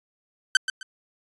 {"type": "tone with echo", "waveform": "sawtooth", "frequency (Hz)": 1542, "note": "G6", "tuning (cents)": -29, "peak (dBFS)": -10, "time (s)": [0.55, 0.57], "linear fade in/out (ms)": 2, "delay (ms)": 130, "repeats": 2, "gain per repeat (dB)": -11, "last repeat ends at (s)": 0.83, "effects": ["resampled to 22050 Hz"]}